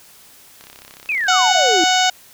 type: click train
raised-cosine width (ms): 0.2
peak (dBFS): -22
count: 38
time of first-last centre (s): 0.61-1.718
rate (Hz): 33.4
type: exponential sweep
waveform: sine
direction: down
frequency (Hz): 2638 to 311.1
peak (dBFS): -17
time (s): 1.09-1.84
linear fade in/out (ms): 2
type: harmonic tone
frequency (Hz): 740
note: F#5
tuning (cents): 0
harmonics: 1 / 2 / 3 / 4 / 5 / 6 / 7 / 8 / 9 / 10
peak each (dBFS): -16 / -21 / -24 / -21 / -22 / -27 / -26 / -29 / -25 / -31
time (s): 1.28-2.1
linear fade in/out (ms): 5
effects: white hiss -46 dBFS RMS until 2.33 s